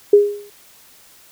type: tone with exponential decay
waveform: sine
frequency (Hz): 410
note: G#4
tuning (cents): -22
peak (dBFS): -3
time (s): 0.13-0.5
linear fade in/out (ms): 5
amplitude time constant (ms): 79
effects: white hiss -48 dBFS RMS until 1.31 s